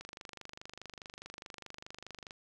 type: click train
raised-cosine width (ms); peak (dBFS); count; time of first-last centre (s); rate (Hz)
0.2; -28; 58; 0.01-2.308; 24.8
effects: none